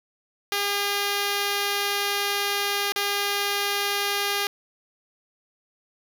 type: tone with dropouts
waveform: 5% pulse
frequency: 404.5 Hz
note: G#4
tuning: 46 cents flat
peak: -12 dBFS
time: 0.52-4.47 s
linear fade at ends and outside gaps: 1 ms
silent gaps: 2.921-2.96 s
effects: none